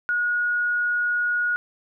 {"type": "tone", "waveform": "sine", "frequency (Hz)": 1448, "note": "F#6", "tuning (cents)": -38, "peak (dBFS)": -20, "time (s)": [0.09, 1.56], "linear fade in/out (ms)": 0, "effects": []}